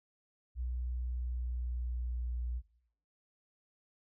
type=tone with pitch glide; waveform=sine; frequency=61.5 to 60.23 Hz; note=B1 to B1; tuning=-7 to -43 cents; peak=-34 dBFS; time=0.55-2.62 s; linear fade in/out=50 ms; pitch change=-36 cents; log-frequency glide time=0.89-2.46 s; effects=noise-tail reverb RT60 0.7 s tail -17 dB re dry